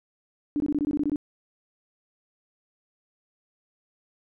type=tone bursts; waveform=sine; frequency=293.3 Hz; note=D4; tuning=2 cents flat; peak=-22 dBFS; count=10; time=0.56-1.159 s; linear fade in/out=0 ms; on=41 ms; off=21 ms; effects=none